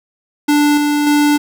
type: tone with tremolo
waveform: square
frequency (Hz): 293.7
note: D4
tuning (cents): 0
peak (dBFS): -10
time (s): 0.48-1.38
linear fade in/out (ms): 10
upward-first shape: square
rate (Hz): 1.7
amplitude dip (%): 30
effects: none